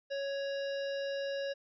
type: harmonic tone with a mistuned harmonic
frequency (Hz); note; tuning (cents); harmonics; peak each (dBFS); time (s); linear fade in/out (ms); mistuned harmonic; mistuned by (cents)
554.4; C#5; 0; 1 / 3 / 5 / 7 / 9 / 10; -34 / -44 / -48 / -51 / -53 / -54; 0.1-1.54; 20; 5; +29
effects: none